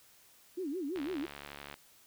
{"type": "tone with vibrato", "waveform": "sine", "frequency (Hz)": 322.9, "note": "E4", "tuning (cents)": -36, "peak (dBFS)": -34, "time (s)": [0.57, 1.26], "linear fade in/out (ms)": 10, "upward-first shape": "sine", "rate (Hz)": 6, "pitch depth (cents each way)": 290}
{"type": "click train", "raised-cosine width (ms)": 0.3, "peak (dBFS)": -28, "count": 57, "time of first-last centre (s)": [0.96, 1.741], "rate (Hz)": 71.7}
{"effects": ["white hiss -62 dBFS RMS until 2.06 s"]}